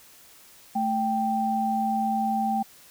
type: tone pair together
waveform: sine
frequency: 220 / 784 Hz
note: A3 / G5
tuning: 0 / 0 cents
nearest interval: octave + minor seventh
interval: 2200 cents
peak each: -27 / -24 dBFS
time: 0.75-2.63 s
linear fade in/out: 10 ms
effects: white hiss -52 dBFS RMS until 2.9 s